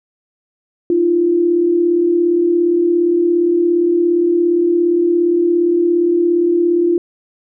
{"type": "tone pair together", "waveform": "sine", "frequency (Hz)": [308.3, 345.6], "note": ["D#4", "F4"], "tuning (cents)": [-16, -18], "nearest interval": "major second", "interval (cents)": 198, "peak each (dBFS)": [-20, -11], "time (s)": [0.9, 6.98], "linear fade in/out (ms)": 2, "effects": []}